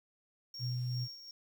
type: tone with tremolo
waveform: triangle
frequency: 5540 Hz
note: F8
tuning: 15 cents flat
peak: -40 dBFS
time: 0.54-1.31 s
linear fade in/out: 2 ms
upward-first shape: sine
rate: 2.6 Hz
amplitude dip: 65%
type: tone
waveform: sine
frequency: 124 Hz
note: B2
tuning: 7 cents sharp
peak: -33 dBFS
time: 0.59-1.08 s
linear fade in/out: 50 ms
effects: 10-bit